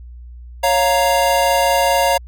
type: chord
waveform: square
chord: Bb minor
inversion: first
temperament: equal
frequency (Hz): 554.4 / 698.5 / 932.3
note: Db5 / F5 / Bb5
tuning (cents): 0 / 0 / 0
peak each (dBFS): -18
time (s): 0.63-2.18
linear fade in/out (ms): 10
effects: added 60 Hz sine -33 dBFS peak until 2.27 s